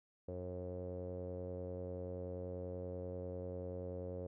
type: tone with low-pass filter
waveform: sawtooth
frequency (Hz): 90.3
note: F#2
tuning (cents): -42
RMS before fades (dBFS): -44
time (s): 0.28-4.27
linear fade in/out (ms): 5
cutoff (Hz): 510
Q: 8.5
effects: none